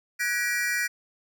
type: chord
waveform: square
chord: G# half-diminished seventh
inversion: third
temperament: equal with one note detuned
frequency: 1480 / 1661.2 / 1924.8 / 2349 Hz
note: F#6 / G#6 / B6 / D7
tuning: 0 / 0 / -45 / 0 cents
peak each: -33 / -33 / -28 / -33 dBFS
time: 0.19-0.88 s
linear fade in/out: 20 ms
effects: none